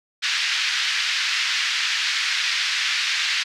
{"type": "band-pass noise", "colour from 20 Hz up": "pink", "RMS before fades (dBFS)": -23, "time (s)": [0.22, 3.44], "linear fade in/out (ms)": 20, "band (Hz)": [1700, 5200], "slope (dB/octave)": 24, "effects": []}